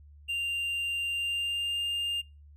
triangle tone with pitch glide, 2786 to 2807 Hz, F7 to F7, -5 to +8 cents, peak -27 dBFS, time 0.28-2.22 s, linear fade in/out 20 ms, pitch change +13 cents, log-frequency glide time 1.11-1.81 s, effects noise-tail reverb RT60 0.3 s tail -26 dB re dry + added 73 Hz sine -50 dBFS peak until 2.56 s

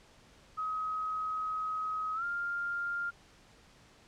sine tone with pitch glide, 1268 to 1398.8 Hz, D#6 to F6, +32 to +2 cents, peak -32 dBFS, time 0.57-3.11 s, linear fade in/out 20 ms, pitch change +170 cents, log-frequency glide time 2.14-2.24 s, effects pink hiss -60 dBFS RMS until 4.07 s + low-pass 7000 Hz 12 dB/octave

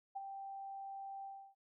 sine tone with ADSR envelope, 784 Hz, G5, in tune, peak -38 dBFS, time 0.15-1.55 s, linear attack 16 ms, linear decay 25 ms, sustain -6 dB, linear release 310 ms, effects none

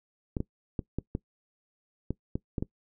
clicks, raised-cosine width 3 ms, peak -17 dBFS, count 9, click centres 0.368 / 0.404 / 0.792 / 0.986 / 1.151 / 2.106 / 2.355 / 2.582 / 2.625 s, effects noise-tail reverb RT60 0.1 s tail -21 dB re dry

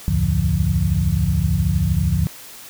sine tone cluster, 68.9 / 82 / 101 / 145 / 173.4 Hz, C#2 / E2 / G#2 / D3 / F3, -10 / -9 / -48 / -22 / -12 cents, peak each -22 dBFS, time 0.08-2.27 s, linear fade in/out 0 ms, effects white hiss -39 dBFS RMS until 2.69 s

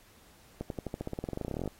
accelerating click train, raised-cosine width 2 ms, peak -21 dBFS, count 24, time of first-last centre 0.61-1.677 s, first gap 92 ms, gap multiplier 0.93, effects pink hiss -60 dBFS RMS until 1.79 s + AAC 48 kbps

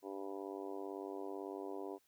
harmonic tone, 98 Hz, G2, in tune, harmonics 3 / 4 / 5 / 6 / 7 / 8 / 9 / 10, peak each -48 / -45 / -51 / -54 / -52 / -57 / -57 / -55 dBFS, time 0.02-1.99 s, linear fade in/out 50 ms, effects white hiss -75 dBFS RMS until 2.07 s

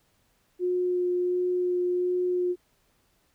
sine tone with vibrato, 359.1 Hz, F4, 48 cents sharp, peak -23 dBFS, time 0.59-2.56 s, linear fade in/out 50 ms, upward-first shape sine, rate 1.4 Hz, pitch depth 9 cents each way, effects pink hiss -68 dBFS RMS until 3.34 s

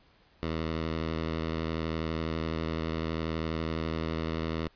10% pulse tone with vibrato, 80.7 Hz, E2, 36 cents flat, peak -22 dBFS, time 0.43-4.68 s, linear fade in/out 0 ms, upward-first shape square, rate 12 Hz, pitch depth 19 cents each way, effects pink hiss -63 dBFS RMS until 4.75 s + resampled to 11025 Hz

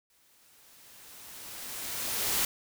white noise with exponential growth, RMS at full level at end -27 dBFS, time 0.1-2.45 s, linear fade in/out 2 ms, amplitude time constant 510 ms, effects none

